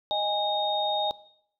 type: tone cluster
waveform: sine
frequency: 620 / 823 / 3715 Hz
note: D#5 / G#5 / A#7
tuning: -6 / -16 / -7 cents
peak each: -30 / -28 / -28 dBFS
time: 0.11-1.11 s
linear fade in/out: 0 ms
effects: noise-tail reverb RT60 0.7 s tail -19 dB re dry